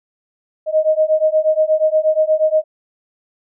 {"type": "beating tone pair", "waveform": "sine", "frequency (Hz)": [620, 628.4], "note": ["D#5", "D#5"], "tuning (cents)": [-6, 17], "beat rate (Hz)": 8.4, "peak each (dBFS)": -15, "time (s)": [0.66, 2.64], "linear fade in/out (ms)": 50, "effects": []}